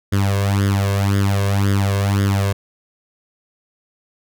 sawtooth tone with flanger, 99.3 Hz, G2, 23 cents sharp, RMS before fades -17 dBFS, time 0.12-2.53 s, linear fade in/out 10 ms, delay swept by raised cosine 0.59 to 1.89 ms, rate 1.9 Hz, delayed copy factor +0.8, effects none

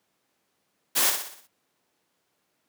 white noise with echo, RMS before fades -22 dBFS, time 0.95-1.11 s, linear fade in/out 20 ms, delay 61 ms, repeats 6, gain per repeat -6 dB, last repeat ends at 1.476 s, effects pink hiss -73 dBFS RMS until 2.68 s + high-pass 200 Hz 12 dB/octave

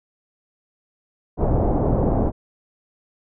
pink low-pass noise, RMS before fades -19 dBFS, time 1.37-2.32 s, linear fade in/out 50 ms, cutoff 760 Hz, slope 24 dB/octave, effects none

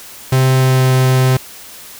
45% pulse tone with pitch glide, 130.81 to 129.68 Hz, C3 to C3, 0 to -15 cents, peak -9 dBFS, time 0.32-1.37 s, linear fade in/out 5 ms, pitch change -15 cents, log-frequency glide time 0.52-0.88 s, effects white hiss -35 dBFS RMS until 1.99 s

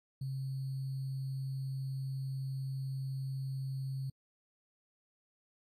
sine tone with sample-and-hold, 134.2 Hz, C3, 44 cents sharp, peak -35 dBFS, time 0.21-4.1 s, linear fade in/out 5 ms, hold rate 4410 Hz, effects AAC 64 kbps

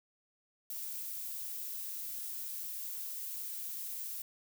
violet noise, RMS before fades -41 dBFS, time 0.7-4.22 s, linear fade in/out 2 ms, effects none

